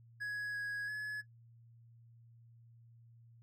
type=tone with pitch steps; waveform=triangle; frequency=1672 / 1660 / 1700 Hz; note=G#6 / G#6 / G#6; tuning=+11 / -1 / +40 cents; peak=-35 dBFS; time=0.2-1.22 s; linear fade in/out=20 ms; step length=340 ms; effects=noise-tail reverb RT60 0.1 s tail -17 dB re dry + added 116 Hz sine -58 dBFS peak until 3.42 s